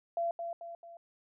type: tone with echo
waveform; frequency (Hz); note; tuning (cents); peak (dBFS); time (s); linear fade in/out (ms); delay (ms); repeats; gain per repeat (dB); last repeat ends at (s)
sine; 680; F5; -46; -29; 0.17-0.31; 2; 220; 3; -6; 0.97
effects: none